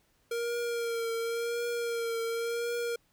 square tone with vibrato, 466.2 Hz, A#4, in tune, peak -31 dBFS, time 0.31-2.96 s, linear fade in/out 5 ms, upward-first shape triangle, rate 0.92 Hz, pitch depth 35 cents each way, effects pink hiss -70 dBFS RMS until 3.12 s

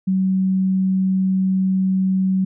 sine tone, 189 Hz, F#3, 37 cents sharp, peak -15 dBFS, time 0.07-2.45 s, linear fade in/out 10 ms, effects none

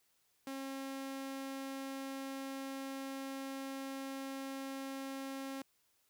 sawtooth tone, 270 Hz, C#4, 45 cents flat, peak -37 dBFS, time 0.47-5.62 s, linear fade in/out 2 ms, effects white hiss -75 dBFS RMS until 6.09 s

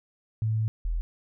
sine tone pair in turn, 110 / 41.2 Hz, A2 / E1, 0 / 0 cents, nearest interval octave + perfect fourth, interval 1700 cents, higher first, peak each -23 / -25 dBFS, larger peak first, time 0.42-0.68 / 0.85-1.01 s, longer first, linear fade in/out 0 ms, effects none

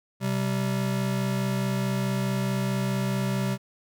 square tone pair together, 129.42 / 194.1 Hz, C3 / G3, -19 / -17 cents, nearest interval perfect fifth, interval 702 cents, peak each -28 dBFS, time 0.2-3.58 s, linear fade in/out 50 ms, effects none

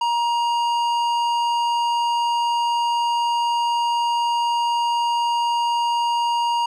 sine tone with tanh clipping, 944 Hz, A#5, 22 cents sharp, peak -20 dBFS, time 0.01-6.66 s, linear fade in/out 5 ms, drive 13 dB, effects none

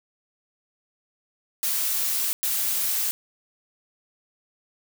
blue noise bursts at uneven times, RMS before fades -25 dBFS, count 2, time 1.63-2.33 / 2.43-3.11 s, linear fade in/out 0 ms, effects none

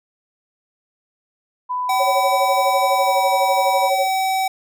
sine tone with pitch glide, 997 to 970.3 Hz, B5 to B5, +16 to -31 cents, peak -20 dBFS, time 1.69-3.9 s, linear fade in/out 20 ms, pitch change -47 cents, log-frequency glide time 2.96-3.17 s
square tone, 763 Hz, G5, 47 cents flat, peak -18 dBFS, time 1.89-4.48 s, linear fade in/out 5 ms
sine tone with tremolo, 554.4 Hz, C#5, in tune, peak -16 dBFS, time 1.99-4.08 s, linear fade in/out 20 ms, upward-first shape sine, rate 12 Hz, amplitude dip 95%
effects none

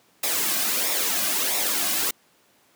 white noise with flanger, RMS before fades -24 dBFS, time 0.23-2.11 s, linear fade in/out 5 ms, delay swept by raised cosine 0.65 to 2.25 ms, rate 1.5 Hz, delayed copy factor -0.6, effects pink hiss -60 dBFS RMS until 2.75 s + high-pass 200 Hz 12 dB/octave

